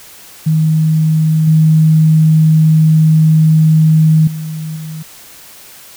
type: tone with level steps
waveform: sine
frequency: 157.5 Hz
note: D#3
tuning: 21 cents sharp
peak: -8 / -5 / -19 / -22 dBFS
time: 0.46-5.03 s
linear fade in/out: 10 ms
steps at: 1.47 / 4.27 / 4.76 s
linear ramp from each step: 5 ms
effects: white hiss -37 dBFS RMS until 5.96 s